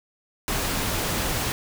pink noise, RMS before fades -26 dBFS, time 0.48-1.52 s, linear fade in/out 0 ms, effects none

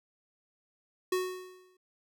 square tone with exponential decay, 368.6 Hz, F#4, 7 cents flat, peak -26 dBFS, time 1.12-1.77 s, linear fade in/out 5 ms, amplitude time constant 140 ms, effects none

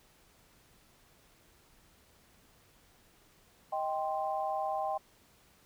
sine chord, C minor, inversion first, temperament just, 627.9 / 784.9 / 1046.5 Hz, Eb5 / G5 / C6, +16 / +2 / 0 cents, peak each -36 / -33 / -39 dBFS, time 3.72-4.98 s, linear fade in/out 10 ms, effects pink hiss -64 dBFS RMS until 5.65 s

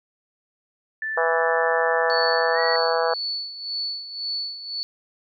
sine tone with pitch glide, 1760 to 1919.3 Hz, A6 to B6, 0 to -50 cents, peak -25 dBFS, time 1.02-2.76 s, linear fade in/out 2 ms, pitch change +150 cents, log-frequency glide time 2.53-2.59 s
harmonic tone, 164.81 Hz, E3, in tune, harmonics 3 / 4 / 5 / 6 / 7 / 8 / 9 / 10, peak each -23 / -25 / -27 / -29 / -30 / -31 / -32 / -33 dBFS, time 1.17-3.14 s, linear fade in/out 5 ms
sine tone with tremolo, 4449 Hz, C#8, 5 cents sharp, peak -24 dBFS, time 2.1-4.83 s, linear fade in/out 0 ms, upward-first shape sine, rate 1.9 Hz, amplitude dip 70%
effects none

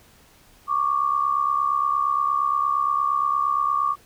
sine tone pair together, 1114 / 1182.6 Hz, C#6 / D6, +8 / +12 cents, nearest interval minor second, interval 104 cents, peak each -22 dBFS, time 0.67-3.96 s, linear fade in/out 50 ms, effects pink hiss -54 dBFS RMS until 4.05 s

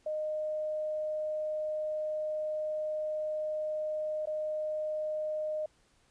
sine tone with dropouts, 615 Hz, D#5, 20 cents flat, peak -31 dBFS, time 0.06-5.66 s, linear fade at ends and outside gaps 5 ms, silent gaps 4.257-4.271 s, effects pink hiss -68 dBFS RMS until 6.1 s + resampled to 22050 Hz

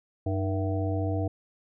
harmonic tone with a mistuned harmonic, 95 Hz, F#2, 46 cents sharp, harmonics 1 / 3 / 5 / 7 / 8, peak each -27 / -32 / -36 / -35 / -41 dBFS, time 0.26-1.28 s, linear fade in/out 5 ms, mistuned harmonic 3, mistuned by +110 cents, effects none

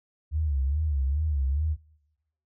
sine tone with vibrato, 72.2 Hz, D2, 29 cents flat, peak -23 dBFS, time 0.31-1.77 s, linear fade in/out 50 ms, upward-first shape sine, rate 2.4 Hz, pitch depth 150 cents each way, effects noise-tail reverb RT60 0.9 s tail -22 dB re dry

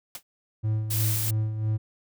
white noise with exponential decay, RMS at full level -32 dBFS, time 0.15-0.23 s, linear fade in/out 2 ms, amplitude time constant 16 ms
triangle tone with tremolo, 108.6 Hz, A2, 22 cents flat, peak -20 dBFS, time 0.63-1.78 s, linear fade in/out 20 ms, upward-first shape sine, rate 3 Hz, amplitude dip 55%
blue noise, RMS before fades -29 dBFS, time 0.9-1.31 s, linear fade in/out 10 ms
effects none

